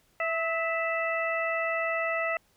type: harmonic tone with a mistuned harmonic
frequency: 660 Hz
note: E5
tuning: 2 cents sharp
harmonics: 1 / 2 / 3 / 4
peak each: -30 / -33 / -31 / -35 dBFS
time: 0.2-2.37 s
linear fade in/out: 2 ms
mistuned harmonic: 2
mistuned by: -30 cents
effects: pink hiss -66 dBFS RMS until 2.56 s